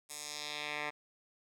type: tone with band-pass filter sweep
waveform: 10% pulse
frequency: 148.8 Hz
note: D3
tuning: 23 cents sharp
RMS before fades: -41 dBFS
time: 0.09-0.91 s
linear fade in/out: 20 ms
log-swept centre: 9200 to 1700 Hz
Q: 1.5
effects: none